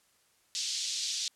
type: band-pass noise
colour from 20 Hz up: pink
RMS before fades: -34 dBFS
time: 0.55-1.28 s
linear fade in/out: 0 ms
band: 3700 to 6800 Hz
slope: 24 dB/octave
effects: white hiss -68 dBFS RMS until 1.35 s + low-pass 11000 Hz 12 dB/octave